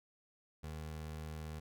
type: tone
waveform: 25% pulse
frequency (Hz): 77.78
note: D#2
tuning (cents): 0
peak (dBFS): -39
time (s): 0.63-1.6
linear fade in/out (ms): 10
effects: none